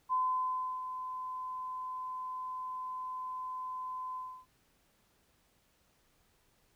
sine tone with ADSR envelope, 1021 Hz, C6, 43 cents flat, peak -27 dBFS, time 0.09-4.46 s, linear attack 37 ms, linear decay 680 ms, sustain -10 dB, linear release 300 ms, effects pink hiss -71 dBFS RMS until 6.75 s

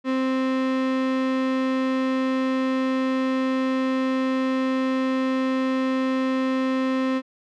35% pulse tone, 261.6 Hz, C4, in tune, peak -19 dBFS, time 0.04-7.22 s, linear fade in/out 50 ms, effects low-pass 3000 Hz 12 dB/octave

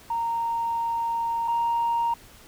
sine tone pair in turn, 926 / 933 Hz, A#5 / A#5, -12 / +1 cents, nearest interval unison, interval 13 cents, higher second, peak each -23 / -20 dBFS, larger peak second, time 0.1-1.48 / 1.48-2.14 s, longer first, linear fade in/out 5 ms, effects tanh soft clip ceiling -18 dBFS + pink hiss -50 dBFS RMS until 2.47 s

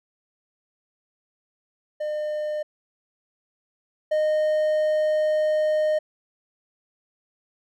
triangle tone pair in turn, 605 / 615.2 Hz, D#5 / D#5, -49 / -20 cents, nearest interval unison, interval 29 cents, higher second, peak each -23 / -17 dBFS, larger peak second, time 2-2.63 / 4.11-5.99 s, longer second, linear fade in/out 10 ms, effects none

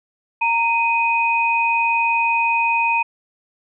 sine tone pair together, 925.2 / 2500 Hz, A#5 / D#7, -13 / +8 cents, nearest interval octave + perfect fourth, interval 1721 cents, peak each -18 / -18 dBFS, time 0.41-3.03 s, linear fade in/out 10 ms, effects none

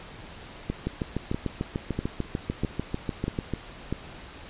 two click trains, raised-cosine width 3 ms, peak -14 / -14 dBFS, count 19 / 6, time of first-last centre 0.87-3.537 / 0.7-3.926 s, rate 6.75 / 1.55 Hz, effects pink hiss -44 dBFS RMS until 4.49 s + resampled to 8000 Hz

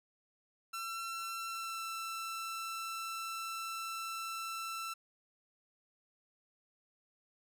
sawtooth tone with pitch glide, 1349 to 1335 Hz, E6 to E6, +40 to +22 cents, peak -35 dBFS, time 0.73-4.94 s, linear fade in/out 10 ms, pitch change -18 cents, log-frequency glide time 1.46-1.84 s, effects none

